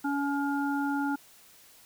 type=harmonic tone; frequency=282.5 Hz; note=C#4; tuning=33 cents sharp; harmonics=1 / 3 / 5; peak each=-28 / -33 / -35 dBFS; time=0.04-1.16 s; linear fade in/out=10 ms; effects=white hiss -56 dBFS RMS until 1.85 s